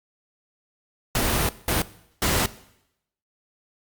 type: noise bursts at uneven times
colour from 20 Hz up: pink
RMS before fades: -22 dBFS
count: 3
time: 1.15-1.49 / 1.68-1.82 / 2.22-2.46 s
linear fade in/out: 2 ms
effects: noise-tail reverb RT60 0.8 s tail -18 dB re dry + Opus 48 kbps